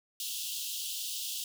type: high-pass noise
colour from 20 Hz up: pink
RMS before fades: -37 dBFS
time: 0.2-1.44 s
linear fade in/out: 2 ms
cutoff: 2800 Hz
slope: 96 dB/octave
effects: none